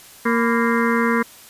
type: harmonic tone with a mistuned harmonic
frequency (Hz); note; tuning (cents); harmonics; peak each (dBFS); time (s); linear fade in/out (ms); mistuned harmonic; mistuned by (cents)
232.3; A#3; -6; 1 / 2 / 4 / 5 / 6 / 7 / 8 / 9; -19 / -22 / -25 / -26 / -27 / -27 / -28 / -29; 0.25-1.23; 10; 4; +130
effects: white hiss -44 dBFS RMS until 1.49 s + resampled to 32000 Hz